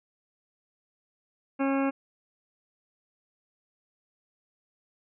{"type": "harmonic tone", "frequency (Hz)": 272.8, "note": "C#4", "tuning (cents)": -28, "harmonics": [1, 2, 3, 4, 5, 6, 8, 9, 10], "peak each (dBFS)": [-25, -31, -35, -37, -39, -41, -43, -44, -45], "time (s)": [1.59, 1.91], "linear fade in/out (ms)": 20, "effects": []}